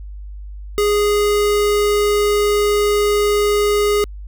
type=tone; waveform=square; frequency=413.8 Hz; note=G#4; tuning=6 cents flat; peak=-14 dBFS; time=0.78-4.04 s; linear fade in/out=0 ms; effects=added 50 Hz sine -29 dBFS peak until 4.27 s